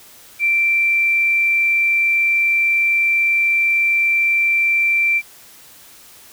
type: tone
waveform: sine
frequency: 2349 Hz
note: D7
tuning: in tune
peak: -13 dBFS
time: 0.39-5.22 s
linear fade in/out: 50 ms
effects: white hiss -44 dBFS RMS until 6.32 s